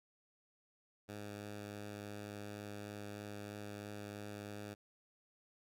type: tone with vibrato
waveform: 10% pulse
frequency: 103.3 Hz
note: G#2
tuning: 9 cents flat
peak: -37 dBFS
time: 1.08-4.75 s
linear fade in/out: 20 ms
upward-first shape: triangle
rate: 2.9 Hz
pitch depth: 9 cents each way
effects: none